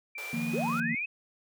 sine tone with pitch glide, 2349 to 2503 Hz, D7 to D#7, 0 to +10 cents, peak -37 dBFS, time 0.15-1 s, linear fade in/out 5 ms, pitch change +110 cents, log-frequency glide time 0.31-0.55 s
pink high-pass noise, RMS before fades -45 dBFS, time 0.18-0.8 s, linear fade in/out 0 ms, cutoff 400 Hz, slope 48 dB/octave
sine chord, Eb suspended second, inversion none, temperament equal, 155.56 / 174.61 / 233.1 Hz, Eb3 / F3 / Bb3, 0 / 0 / 0 cents, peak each -37 / -37 / -31 dBFS, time 0.33-0.95 s, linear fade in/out 5 ms
sine linear sweep, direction up, 320 to 2600 Hz, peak -30 dBFS, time 0.53-1.06 s, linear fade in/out 10 ms
effects none

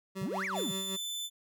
25% pulse tone with tremolo, 191.7 Hz, G3, 38 cents flat, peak -32 dBFS, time 0.15-0.97 s, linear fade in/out 20 ms, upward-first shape sine, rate 5.3 Hz, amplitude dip 60%
triangle exponential two-way sweep, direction up then down, 119.5 to 2393 to 145 Hz, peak -31 dBFS, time 0.21-0.72 s, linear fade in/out 10 ms, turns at 0.45 s
sawtooth tone, 3520 Hz, A7, in tune, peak -32 dBFS, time 0.54-1.3 s, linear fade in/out 50 ms
effects none

